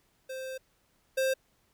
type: tone pair in turn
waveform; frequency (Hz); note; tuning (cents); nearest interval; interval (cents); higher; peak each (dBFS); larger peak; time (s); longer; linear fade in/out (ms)
square; 523.3 / 527.9; C5 / C5; 0 / +15; unison; 15; second; -37 / -26; second; 0.29-0.58 / 1.17-1.34; first; 10
effects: pink hiss -70 dBFS RMS until 1.73 s